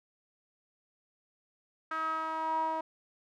sawtooth tone with band-pass filter sweep, 319.3 Hz, D#4, 45 cents sharp, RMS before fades -33 dBFS, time 1.91-2.81 s, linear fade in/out 5 ms, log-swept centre 1400 to 840 Hz, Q 7.2, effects none

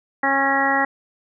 harmonic tone with a mistuned harmonic, 273.6 Hz, C#4, 23 cents flat, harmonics 1 / 2 / 3 / 4 / 5 / 6 / 7, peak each -26 / -27 / -21 / -26 / -27 / -26 / -21 dBFS, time 0.23-0.85 s, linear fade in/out 5 ms, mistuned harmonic 6, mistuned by +17 cents, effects none

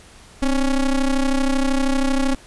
square ring-modulated tone, 139.4 Hz, C#3, 10 cents sharp, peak -14 dBFS, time 0.42-2.35 s, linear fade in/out 5 ms, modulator 123 Hz, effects pink hiss -46 dBFS RMS until 2.46 s + resampled to 24000 Hz

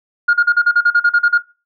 sine tone bursts, 1424 Hz, F6, 33 cents sharp, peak -6 dBFS, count 12, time 0.28-1.381 s, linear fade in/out 10 ms, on 56 ms, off 39 ms, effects noise-tail reverb RT60 0.3 s tail -20 dB re dry + tanh soft clip ceiling -5 dBFS

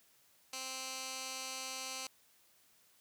15% pulse tone with band-pass filter, 261.6 Hz, C4, in tune, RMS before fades -43 dBFS, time 0.53-2.07 s, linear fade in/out 2 ms, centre 6000 Hz, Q 0.95, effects white hiss -68 dBFS RMS until 3 s + high-pass 60 Hz 12 dB/octave

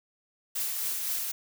blue noise with tremolo, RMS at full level -30 dBFS, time 0.55-1.32 s, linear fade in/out 10 ms, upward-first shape triangle, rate 3.9 Hz, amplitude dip 35%, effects none

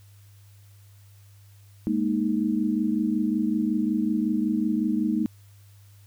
sine chord, Ab suspended second, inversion none, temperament equal, 207.7 / 233.1 / 311.1 Hz, Ab3 / Bb3 / Eb4, 0 / 0 / 0 cents, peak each -26 dBFS, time 1.87-5.26 s, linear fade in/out 0 ms, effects added 100 Hz sine -49 dBFS peak until 6.06 s + white hiss -61 dBFS RMS until 6.06 s

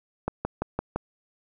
click train, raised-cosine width 1 ms, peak -12 dBFS, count 5, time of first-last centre 0.28-0.96 s, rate 5.88 Hz, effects none

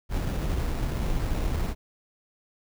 brown noise with sample-and-hold, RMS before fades -27 dBFS, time 0.09-1.75 s, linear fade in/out 50 ms, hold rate 3150 Hz, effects none

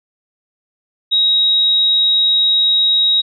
sine tone, 3803 Hz, A#7, 34 cents sharp, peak -10 dBFS, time 1.11-3.22 s, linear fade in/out 20 ms, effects none

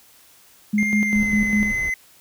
sine tone with tremolo, 209.2 Hz, G#3, 13 cents sharp, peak -16 dBFS, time 0.73-1.72 s, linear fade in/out 10 ms, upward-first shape square, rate 5 Hz, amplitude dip 60%
triangle tone with pitch glide, 2112 to 2042 Hz, C7 to C7, +16 to -43 cents, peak -19 dBFS, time 0.78-1.94 s, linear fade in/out 2 ms, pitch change -59 cents, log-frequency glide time 1-1.35 s
brown noise, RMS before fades -33 dBFS, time 1.14-1.9 s, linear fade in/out 10 ms
effects white hiss -52 dBFS RMS until 2.2 s

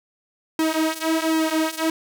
sawtooth tone with flanger, 319.6 Hz, D#4, 47 cents sharp, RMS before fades -22 dBFS, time 0.59-1.9 s, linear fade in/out 2 ms, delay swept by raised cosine 1.7 to 6.3 ms, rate 1.3 Hz, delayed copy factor -0.85, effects none

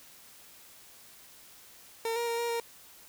30% pulse tone with pitch steps, 455.4 / 471.5 / 465.3 / 471.2 / 466.1 Hz, A#4 / A#4 / A#4 / A#4 / A#4, -40 / +20 / -3 / +19 / 0 cents, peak -27 dBFS, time 2.05-2.6 s, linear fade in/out 2 ms, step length 110 ms, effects white hiss -54 dBFS RMS until 3.08 s

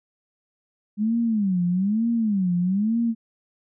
sine tone with vibrato, 202.6 Hz, G#3, 43 cents flat, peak -19 dBFS, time 0.97-3.15 s, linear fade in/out 50 ms, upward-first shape sine, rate 1.1 Hz, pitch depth 250 cents each way, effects none

